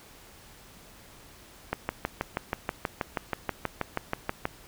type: click train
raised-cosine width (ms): 0.5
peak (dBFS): -12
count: 18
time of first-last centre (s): 1.73-4.454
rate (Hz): 6.24
effects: pink hiss -52 dBFS RMS until 4.67 s